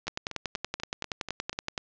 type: two click trains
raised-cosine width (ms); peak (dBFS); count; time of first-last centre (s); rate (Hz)
0.2; -13 / -19; 19 / 7; 0.08-1.778 / 0.07-1.53; 10.6 / 4.11
effects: resampled to 16000 Hz + 9-bit